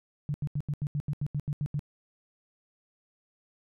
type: tone bursts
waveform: sine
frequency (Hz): 145.9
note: D3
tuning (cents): -11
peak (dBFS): -27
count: 12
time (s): 0.29-1.793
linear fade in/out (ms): 0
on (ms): 51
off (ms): 81
effects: none